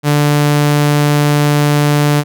sawtooth tone, 146.83 Hz, D3, in tune, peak -5 dBFS, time 0.03-2.24 s, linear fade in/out 50 ms, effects none

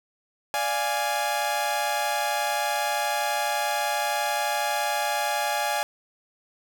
sawtooth chord, D diminished, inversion none, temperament equal, 587.3 / 698.5 / 830.6 Hz, D5 / F5 / Ab5, 0 / 0 / 0 cents, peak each -27 / -27 / -22 dBFS, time 0.54-5.83 s, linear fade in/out 0 ms, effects none

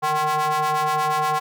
square ring-modulated tone, 152.3 Hz, D#3, 37 cents flat, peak -17 dBFS, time 0.02-1.4 s, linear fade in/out 20 ms, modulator 918 Hz, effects none

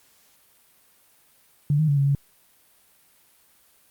sine tone with pitch steps, 145.7 / 155.9 / 142.8 / 139.2 / 140.5 Hz, D3 / D#3 / D3 / C#3 / C#3, -13 / +4 / -48 / +8 / +24 cents, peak -17 dBFS, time 1.7-2.15 s, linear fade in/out 2 ms, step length 90 ms, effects white hiss -59 dBFS RMS until 3.9 s + Opus 48 kbps

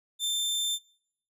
sawtooth tone, 3568 Hz, A7, 23 cents sharp, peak -24 dBFS, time 0.19-0.79 s, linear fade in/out 50 ms, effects noise-tail reverb RT60 0.7 s tail -23 dB re dry + resampled to 32000 Hz

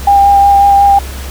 sine tone with vibrato, 800 Hz, G5, 35 cents sharp, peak -3 dBFS, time 0.07-0.99 s, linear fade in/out 5 ms, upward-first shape sine, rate 5.5 Hz, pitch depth 11 cents each way, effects added 67 Hz sine -21 dBFS peak until 1.3 s + pink hiss -28 dBFS RMS until 1.3 s

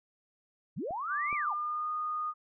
sine linear two-way sweep, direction up then down, 98 to 2379 to 667 Hz, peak -33 dBFS, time 0.76-1.54 s, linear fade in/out 20 ms, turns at 1.34 s
clicks, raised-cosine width 2 ms, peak -32 dBFS, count 2, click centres 0.908 / 1.328 s
sine tone with pitch glide, 1174.7 to 1230.3 Hz, D6 to D#6, 0 to -20 cents, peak -31 dBFS, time 1.07-2.34 s, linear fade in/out 50 ms, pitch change +80 cents, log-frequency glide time 1.22-1.9 s
effects none

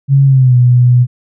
sine tone with pitch glide, 137.8 to 123.48 Hz, C#3 to B2, -10 to 0 cents, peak -4 dBFS, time 0.08-1.07 s, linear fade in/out 50 ms, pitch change -190 cents, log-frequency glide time 0.25-0.56 s, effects none

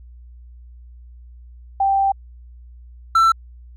sine / triangle tone pair in turn, 784 / 1337.7 Hz, G5 / E6, 0 / +25 cents, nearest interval major sixth, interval 925 cents, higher second, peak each -14 / -9 dBFS, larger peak second, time 1.8-2.12 / 3.15-3.32 s, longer first, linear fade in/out 5 ms, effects added 60 Hz sine -39 dBFS peak until 3.76 s

